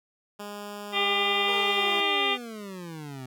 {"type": "tone", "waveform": "10% pulse", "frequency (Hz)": 205.5, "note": "G#3", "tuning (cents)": -18, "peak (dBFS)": -28, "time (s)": [0.39, 2.01], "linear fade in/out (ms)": 10}
{"type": "harmonic tone", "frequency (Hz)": 400.5, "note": "G4", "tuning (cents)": 37, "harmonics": [1, 2, 3, 5, 6, 7, 8, 9], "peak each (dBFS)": [-31, -31, -31, -31, -31, -31, -31, -31], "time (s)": [0.92, 2.38], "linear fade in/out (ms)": 50}
{"type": "exponential sweep", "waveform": "25% pulse", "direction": "down", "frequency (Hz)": [490.4, 126.3], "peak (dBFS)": -33, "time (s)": [1.48, 3.26], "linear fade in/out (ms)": 5}
{"effects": []}